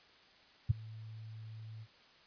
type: tone with ADSR envelope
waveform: sine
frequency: 110.3 Hz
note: A2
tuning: 5 cents sharp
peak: -21 dBFS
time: 0.69-1.87 s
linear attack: 16 ms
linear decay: 12 ms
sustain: -24 dB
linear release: 51 ms
effects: white hiss -62 dBFS RMS until 2.26 s + resampled to 11025 Hz